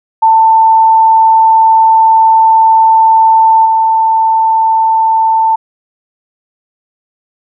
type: tone with level steps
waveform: sine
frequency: 891 Hz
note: A5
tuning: 22 cents sharp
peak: -3 / -6 dBFS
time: 0.22-5.56 s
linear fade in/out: 10 ms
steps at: 3.65 s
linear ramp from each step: 10 ms
effects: none